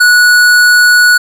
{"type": "tone with hard clipping", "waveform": "sine", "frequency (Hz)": 1468, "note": "F#6", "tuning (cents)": -14, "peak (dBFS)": -5, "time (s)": [0, 1.18], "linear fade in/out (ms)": 10, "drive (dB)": 15, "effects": []}